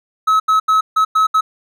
triangle tone bursts at uneven times, 1287 Hz, E6, 42 cents flat, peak -8 dBFS, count 6, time 0.27-0.4 / 0.48-0.6 / 0.68-0.81 / 0.96-1.05 / 1.15-1.27 / 1.34-1.41 s, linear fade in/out 10 ms, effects none

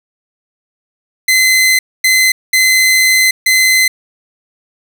sawtooth tone bursts at uneven times, 2049 Hz, C7, 37 cents flat, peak -4 dBFS, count 4, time 1.28-1.79 / 2.04-2.32 / 2.53-3.31 / 3.46-3.88 s, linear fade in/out 5 ms, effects none

